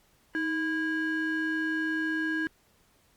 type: ring-modulated tone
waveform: triangle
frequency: 659.3 Hz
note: E5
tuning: in tune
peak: -22 dBFS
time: 0.35-2.47 s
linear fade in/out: 0 ms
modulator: 975 Hz
effects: pink hiss -65 dBFS RMS until 3.16 s + Opus 48 kbps